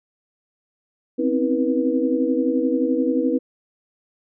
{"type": "tone cluster", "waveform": "sine", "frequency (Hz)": [256.2, 267.7, 321.4, 486], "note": ["C4", "C4", "E4", "B4"], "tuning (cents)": [-36, 40, -44, -28], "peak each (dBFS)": -23, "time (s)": [1.18, 3.39], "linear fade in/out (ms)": 20, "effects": []}